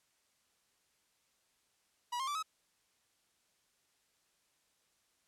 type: tone with pitch steps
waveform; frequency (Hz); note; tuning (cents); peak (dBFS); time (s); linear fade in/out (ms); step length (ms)
45% pulse; 969 / 1062.8 / 1165.7 / 1278.6; B5 / C6 / D6 / D#6; -33 / +27 / -13 / +47; -35; 2.12-2.428; 10; 77
effects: white hiss -75 dBFS RMS until 5.27 s + low-pass 10000 Hz 12 dB/octave